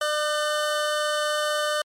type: tone pair together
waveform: 25% pulse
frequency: 600.4 / 1513 Hz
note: D5 / F#6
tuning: +38 / +38 cents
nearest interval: octave + major third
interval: 1600 cents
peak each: -20 / -25 dBFS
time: 0.01-1.82 s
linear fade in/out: 5 ms
effects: low-pass 11000 Hz 12 dB/octave + MP3 64 kbps